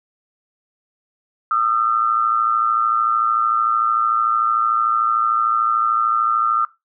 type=tone pair together; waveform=sine; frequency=1223.6 / 1337 Hz; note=D#6 / E6; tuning=-29 / +24 cents; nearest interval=major second; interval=153 cents; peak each=-18 dBFS; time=1.51-6.65 s; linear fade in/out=2 ms; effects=noise-tail reverb RT60 0.2 s tail -17 dB re dry